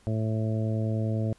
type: harmonic tone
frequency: 110 Hz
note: A2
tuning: in tune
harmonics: 1 / 2 / 3 / 4 / 5 / 6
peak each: -26 / -32 / -37 / -40 / -38 / -40 dBFS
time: 0.07-1.33 s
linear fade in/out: 0 ms
effects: pink hiss -61 dBFS RMS until 1.38 s + resampled to 24000 Hz